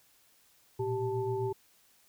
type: tone cluster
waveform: sine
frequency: 114.6 / 122.3 / 388.8 / 880 Hz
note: A#2 / B2 / G4 / A5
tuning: -29 / -16 / -14 / 0 cents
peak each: -37 / -40 / -31 / -39 dBFS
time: 0.79-1.53 s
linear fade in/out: 10 ms
effects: white hiss -65 dBFS RMS until 2.08 s